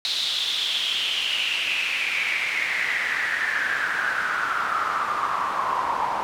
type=noise with band-pass filter sweep; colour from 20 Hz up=pink; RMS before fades=-25 dBFS; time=0.05-6.23 s; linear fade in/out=0 ms; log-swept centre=3900 to 930 Hz; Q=6.6; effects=none